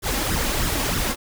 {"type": "noise with flanger", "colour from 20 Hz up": "pink", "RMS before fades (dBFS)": -23, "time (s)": [0.02, 1.16], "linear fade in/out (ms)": 50, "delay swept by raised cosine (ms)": [0.56, 3.76], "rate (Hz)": 3.2, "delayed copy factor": 0.65, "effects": []}